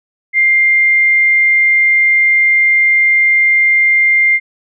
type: tone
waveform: sine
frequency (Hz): 2100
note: C7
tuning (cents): +6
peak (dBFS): -7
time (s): 0.33-4.4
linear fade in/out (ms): 50
effects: none